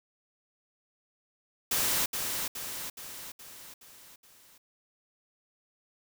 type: noise with echo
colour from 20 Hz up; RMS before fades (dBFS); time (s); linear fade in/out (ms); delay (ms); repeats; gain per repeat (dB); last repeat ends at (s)
white; -28; 1.71-2.06; 5; 420; 6; -5; 4.58
effects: none